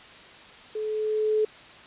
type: tone with level ramp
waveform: sine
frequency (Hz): 430.4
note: A4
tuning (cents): -38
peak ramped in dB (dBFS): -28 to -19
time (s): 0.75-1.45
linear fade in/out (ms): 5
effects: white hiss -47 dBFS RMS until 1.86 s + resampled to 8000 Hz